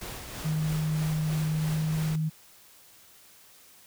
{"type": "noise with tremolo", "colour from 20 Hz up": "pink", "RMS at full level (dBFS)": -38, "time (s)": [0.01, 2.16], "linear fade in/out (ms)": 5, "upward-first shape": "sine", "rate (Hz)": 3.1, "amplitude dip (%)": 35}
{"type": "tone with pitch glide", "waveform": "sine", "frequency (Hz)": [155.56, 157.1], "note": ["D#3", "D#3"], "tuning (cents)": [0, 17], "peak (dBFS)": -25, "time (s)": [0.44, 2.3], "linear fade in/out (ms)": 20, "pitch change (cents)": 17, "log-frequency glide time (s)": [1.51, 2]}
{"effects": ["white hiss -55 dBFS RMS until 3.86 s"]}